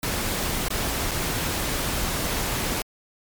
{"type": "noise with dropouts", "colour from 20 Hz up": "pink", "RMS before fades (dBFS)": -26, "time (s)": [0.03, 2.82], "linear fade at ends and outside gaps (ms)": 1, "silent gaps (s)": [[0.684, 0.704], [1.111, 1.115]], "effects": ["MP3 96 kbps"]}